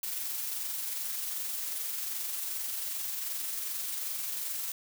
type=noise with amplitude modulation; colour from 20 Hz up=blue; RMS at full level=-34 dBFS; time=0.03-4.72 s; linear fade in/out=2 ms; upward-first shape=sine; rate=22.6 Hz; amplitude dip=30%; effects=none